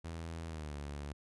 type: tone with pitch glide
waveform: sawtooth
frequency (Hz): 82.41 to 72.16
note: E2 to D2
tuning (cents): 0 to -30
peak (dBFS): -37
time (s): 0.04-1.13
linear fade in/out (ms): 10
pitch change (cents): -230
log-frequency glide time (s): 0.47-0.75
effects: resampled to 24000 Hz